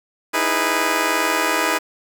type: chord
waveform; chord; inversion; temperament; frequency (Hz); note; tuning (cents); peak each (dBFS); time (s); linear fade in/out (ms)
10% pulse; E major seventh; third; just; 309 / 329.6 / 412 / 494.4; D#4 / E4 / G#4 / B4; -12 / 0 / -14 / +2; -16; 0.33-1.79; 20
effects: 7-bit